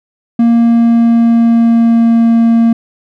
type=tone with pitch glide; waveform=triangle; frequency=233.1 to 230.2 Hz; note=A#3 to A#3; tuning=0 to -22 cents; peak=-3 dBFS; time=0.39-2.73 s; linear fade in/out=5 ms; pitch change=-22 cents; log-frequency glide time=0.5-2.33 s; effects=none